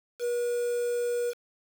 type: tone with quantisation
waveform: triangle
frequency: 481.8 Hz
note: B4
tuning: 43 cents flat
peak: -24 dBFS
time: 0.19-1.34 s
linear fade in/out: 50 ms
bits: 7
effects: none